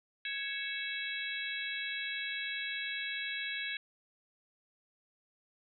harmonic tone with a mistuned harmonic, 554.4 Hz, C#5, in tune, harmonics 3 / 4 / 5 / 6 / 7, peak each -40 / -41 / -42 / -43 / -43 dBFS, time 0.25-3.77 s, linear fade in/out 2 ms, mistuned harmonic 5, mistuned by -89 cents, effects none

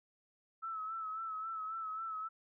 sine tone with vibrato, 1306 Hz, E6, 17 cents flat, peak -38 dBFS, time 0.62-2.29 s, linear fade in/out 20 ms, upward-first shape sine, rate 3.7 Hz, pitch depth 44 cents each way, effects none

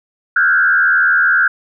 sine tone with frequency modulation, 1515 Hz, F#6, 40 cents sharp, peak -9 dBFS, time 0.36-1.48 s, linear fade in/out 5 ms, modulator 79.2 Hz, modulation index 1.5, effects none

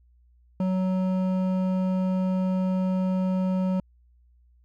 triangle tone with hard clipping, 186.3 Hz, F#3, 12 cents sharp, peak -24 dBFS, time 0.6-3.8 s, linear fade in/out 2 ms, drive 14 dB, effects added 60 Hz sine -56 dBFS peak until 4.64 s

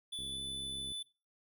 square tone with pitch glide, 3471 to 3495 Hz, A7 to A7, -24 to -12 cents, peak -39 dBFS, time 0.12-1.03 s, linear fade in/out 10 ms, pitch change +12 cents, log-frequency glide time 0.28-0.4 s
click train, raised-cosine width 3 ms, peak -40 dBFS, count 50, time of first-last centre 0.19-0.919 s, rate 67.2 Hz
effects noise-tail reverb RT60 0.3 s tail -18 dB re dry

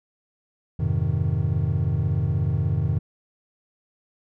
triangle chord, F minor seventh, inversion none, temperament equal with one note detuned, 87.31 / 103.83 / 129.53 / 155.56 Hz, F2 / Ab2 / C3 / Eb3, 0 / 0 / -17 / 0 cents, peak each -24 dBFS, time 0.79-2.99 s, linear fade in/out 10 ms, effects none

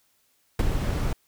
brown noise with ADSR envelope, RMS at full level -17 dBFS, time 0.59-1.13 s, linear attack 4 ms, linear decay 22 ms, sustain -8 dB, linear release 3 ms, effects white hiss -67 dBFS RMS until 1.27 s

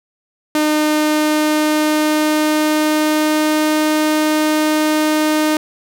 sawtooth tone with pitch glide, 304.7 to 307.4 Hz, D#4 to D#4, -36 to -21 cents, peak -9 dBFS, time 0.55-5.57 s, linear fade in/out 2 ms, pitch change +15 cents, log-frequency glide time 0.94-3.75 s, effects none

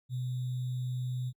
sine tone with sample-and-hold, 125.9 Hz, B2, 34 cents sharp, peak -31 dBFS, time 0.09-1.33 s, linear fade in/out 50 ms, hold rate 3675 Hz, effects Opus 48 kbps

